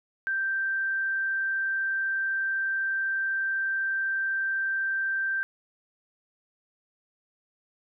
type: tone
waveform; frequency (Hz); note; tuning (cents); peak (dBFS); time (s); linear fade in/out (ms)
sine; 1568; G6; 0; -25; 0.27-5.43; 0
effects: none